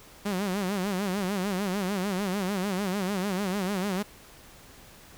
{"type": "tone with vibrato", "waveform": "sawtooth", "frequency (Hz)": 193.6, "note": "G3", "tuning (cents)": -21, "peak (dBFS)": -23, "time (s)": [0.25, 4.03], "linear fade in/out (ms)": 10, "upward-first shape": "sine", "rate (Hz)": 6.7, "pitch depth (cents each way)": 130, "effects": ["pink hiss -51 dBFS RMS until 5.17 s"]}